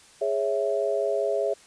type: chord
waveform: sine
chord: C# minor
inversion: second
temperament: equal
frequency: 415.3 / 554.4 / 659.3 Hz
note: G#4 / C#5 / E5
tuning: 0 / 0 / 0 cents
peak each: -27 dBFS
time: 0.21-1.54 s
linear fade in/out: 10 ms
effects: white hiss -53 dBFS RMS until 1.66 s + resampled to 22050 Hz